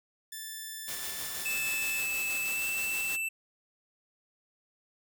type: tone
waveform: 5% pulse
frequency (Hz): 1760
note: A6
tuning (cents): 0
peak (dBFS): -28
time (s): 0.32-2.01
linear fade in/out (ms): 5
type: noise with tremolo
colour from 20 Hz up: white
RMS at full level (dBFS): -38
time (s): 0.87-3.17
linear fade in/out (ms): 20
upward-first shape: square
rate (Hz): 6.3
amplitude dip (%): 25
type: tone with pitch glide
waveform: square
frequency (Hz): 2621 to 2656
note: E7 to E7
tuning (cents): -11 to +12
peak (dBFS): -31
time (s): 1.45-3.29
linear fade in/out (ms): 10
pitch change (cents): +23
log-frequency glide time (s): 2.4-2.65
effects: none